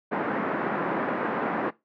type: band-pass noise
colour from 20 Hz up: pink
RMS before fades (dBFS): -28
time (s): 0.11-1.71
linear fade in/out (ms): 20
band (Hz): 200 to 1700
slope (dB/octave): 24
effects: noise-tail reverb RT60 0.2 s tail -19 dB re dry